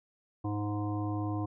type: harmonic tone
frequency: 103.83 Hz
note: G#2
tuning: in tune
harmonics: 1 / 3 / 5 / 7 / 9 / 10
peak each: -33 / -34 / -47 / -42 / -48 / -44 dBFS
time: 0.44-1.46 s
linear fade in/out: 10 ms
effects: none